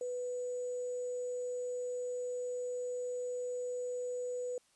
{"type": "tone with sample-and-hold", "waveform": "sine", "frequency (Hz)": 496.2, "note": "B4", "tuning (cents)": 8, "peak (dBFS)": -35, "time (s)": [0.01, 4.58], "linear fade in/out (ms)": 2, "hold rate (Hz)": 7350, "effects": ["white hiss -70 dBFS RMS until 4.75 s", "resampled to 24000 Hz"]}